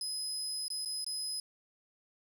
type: tone with dropouts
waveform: 30% pulse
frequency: 5050 Hz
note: D#8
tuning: 25 cents sharp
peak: -31 dBFS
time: 0.01-1.4 s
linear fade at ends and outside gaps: 2 ms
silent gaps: 0.682-0.702 / 0.85-0.857 / 1.045-1.064 s
effects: none